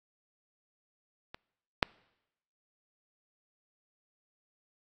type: clicks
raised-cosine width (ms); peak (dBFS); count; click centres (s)
0.3; -26 / -6; 2; 1.345 / 1.828
effects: noise-tail reverb RT60 0.9 s tail -26 dB re dry + AAC 48 kbps